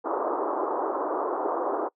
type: band-pass noise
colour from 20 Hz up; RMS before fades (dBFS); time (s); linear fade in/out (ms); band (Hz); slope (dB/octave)
pink; -28; 0.04-1.89; 20; 320 to 1200; 48
effects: noise-tail reverb RT60 0.1 s tail -24 dB re dry